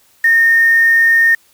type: tone with quantisation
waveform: sine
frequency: 1832 Hz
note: A#6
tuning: 31 cents flat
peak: -7 dBFS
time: 0.24-1.35 s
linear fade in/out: 5 ms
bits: 5
effects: white hiss -52 dBFS RMS until 1.53 s